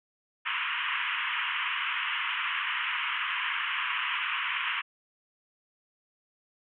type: band-pass noise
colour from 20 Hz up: white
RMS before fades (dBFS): -31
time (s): 0.45-4.82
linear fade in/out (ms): 20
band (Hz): 960 to 3100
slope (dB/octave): 96
effects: none